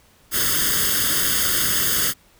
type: noise with comb filter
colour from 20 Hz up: white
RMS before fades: -20 dBFS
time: 0.31-2.14 s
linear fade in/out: 50 ms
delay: 0.61 ms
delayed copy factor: +0.95
effects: pink hiss -55 dBFS RMS until 2.39 s